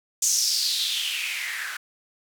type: noise with band-pass filter sweep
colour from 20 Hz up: blue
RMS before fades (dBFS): -26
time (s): 0.22-1.77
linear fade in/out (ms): 5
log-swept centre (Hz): 6700 to 1500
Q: 5
effects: none